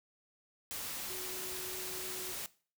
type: tone in noise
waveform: sine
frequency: 370 Hz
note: F#4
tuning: in tune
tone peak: -46 dBFS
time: 1.1-2.32 s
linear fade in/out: 0 ms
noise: white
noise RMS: -41 dBFS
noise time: 0.71-2.46 s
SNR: -8 dB
effects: noise-tail reverb RT60 0.4 s tail -19 dB re dry